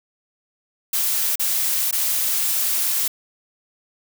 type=noise with dropouts; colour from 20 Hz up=blue; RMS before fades=-21 dBFS; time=0.93-3.08 s; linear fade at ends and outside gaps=5 ms; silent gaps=1.357-1.395 / 1.912-1.926 s; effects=none